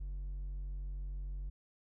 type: tone with hard clipping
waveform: sine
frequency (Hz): 46.62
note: F#1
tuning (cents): +14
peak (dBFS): -39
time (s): 0-1.5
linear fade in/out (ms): 10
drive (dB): 3
effects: none